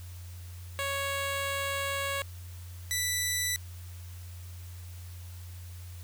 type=tone pair in turn; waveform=10% pulse; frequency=554.4 / 1975.7 Hz; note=C#5 / B6; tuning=0 / 0 cents; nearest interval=octave + minor seventh; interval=2200 cents; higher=second; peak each=-22 / -19 dBFS; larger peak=second; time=0.79-2.22 / 2.91-3.56 s; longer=first; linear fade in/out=0 ms; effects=added 88 Hz sine -41 dBFS peak until 6.03 s + white hiss -54 dBFS RMS until 6.03 s